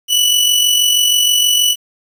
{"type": "tone with amplitude modulation", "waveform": "sawtooth", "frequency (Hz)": 2960, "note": "F#7", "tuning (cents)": 0, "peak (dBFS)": -5, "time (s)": [0.08, 1.76], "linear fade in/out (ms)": 50, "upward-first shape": "sine", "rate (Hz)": 46.3, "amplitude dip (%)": 45, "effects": ["7-bit"]}